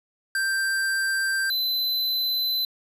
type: tone pair in turn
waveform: square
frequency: 1573 / 4031 Hz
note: G6 / B7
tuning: +6 / +35 cents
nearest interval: octave + major third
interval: 1629 cents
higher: second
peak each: -23 dBFS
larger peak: neither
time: 0.35-1.5 / 1.5-2.65 s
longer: neither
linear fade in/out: 2 ms
effects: resampled to 32000 Hz + 9-bit